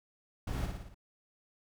brown noise with echo, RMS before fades -35 dBFS, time 0.47-0.66 s, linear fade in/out 5 ms, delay 57 ms, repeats 5, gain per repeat -4 dB, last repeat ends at 0.945 s, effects none

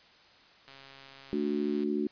click train, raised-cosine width 0.2 ms, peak -33 dBFS, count 158, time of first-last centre 0.68-1.834 s, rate 136 Hz
harmonic tone, 73.42 Hz, D2, in tune, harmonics 3 / 4 / 5, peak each -32 / -32 / -32 dBFS, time 1.33-2.07 s, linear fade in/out 0 ms
effects white hiss -58 dBFS RMS until 2.11 s + resampled to 11025 Hz

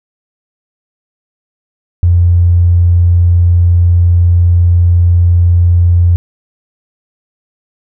triangle tone with tanh clipping, 87.2 Hz, F2, 2 cents flat, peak -4 dBFS, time 2.03-6.16 s, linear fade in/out 0 ms, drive 3 dB, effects none

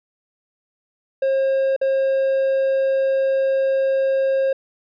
triangle tone with dropouts, 537 Hz, C5, 45 cents sharp, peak -14 dBFS, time 1.22-4.53 s, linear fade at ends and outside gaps 5 ms, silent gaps 1.764-1.813 s, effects resampled to 11025 Hz

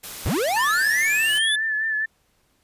white noise, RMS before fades -35 dBFS, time 0.03-1.39 s, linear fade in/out 10 ms
square linear sweep, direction up, 30.32 to 3574 Hz, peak -21 dBFS, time 0.25-1.56 s, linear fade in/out 10 ms
sine tone with vibrato, 1752 Hz, A6, 8 cents flat, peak -21 dBFS, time 0.56-2.06 s, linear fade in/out 10 ms, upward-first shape sine, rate 4.8 Hz, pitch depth 38 cents each way
effects pink hiss -65 dBFS RMS until 2.63 s + resampled to 32000 Hz

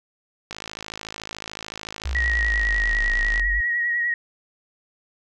click train, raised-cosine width 0.2 ms, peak -15 dBFS, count 156, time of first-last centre 0.51-3.396 s, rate 53.7 Hz
sine linear two-way sweep, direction down then up, 68 to 30.87 to 50.7 Hz, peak -23 dBFS, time 2.05-3.61 s, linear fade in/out 10 ms, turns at 3.14 s
sine tone with vibrato, 1902 Hz, A#6, 34 cents sharp, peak -20 dBFS, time 2.15-4.14 s, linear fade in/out 2 ms, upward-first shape sine, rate 10 Hz, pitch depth 30 cents each way
effects none

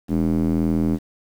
square tone with band-pass filter, 41 Hz, E1, 9 cents flat, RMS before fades -20 dBFS, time 0.08-0.99 s, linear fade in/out 50 ms, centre 250 Hz, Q 3, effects 8-bit

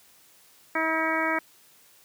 harmonic tone, 320.6 Hz, E4, 48 cents flat, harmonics 1 / 2 / 3 / 4 / 5 / 6 / 7, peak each -31 / -31 / -31 / -31 / -31 / -31 / -31 dBFS, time 0.75-1.39 s, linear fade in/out 5 ms, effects white hiss -57 dBFS RMS until 2.04 s + high-pass 80 Hz 12 dB/octave

